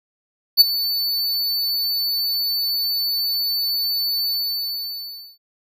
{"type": "tone with ADSR envelope", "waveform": "square", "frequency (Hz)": 4497, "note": "C#8", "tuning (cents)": 24, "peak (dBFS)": -5, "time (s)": [0.57, 5.38], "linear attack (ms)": 39, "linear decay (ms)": 16, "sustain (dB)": -15, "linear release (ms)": 1100, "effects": []}